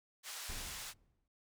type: band-pass noise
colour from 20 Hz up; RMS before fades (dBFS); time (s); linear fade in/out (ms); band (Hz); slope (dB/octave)
white; -46; 0.23-0.94; 50; 730 to 8900; 12
type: noise with exponential decay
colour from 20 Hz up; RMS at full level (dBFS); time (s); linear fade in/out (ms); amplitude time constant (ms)
brown; -43; 0.49-1.28; 5; 170
effects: noise-tail reverb RT60 0.1 s tail -23 dB re dry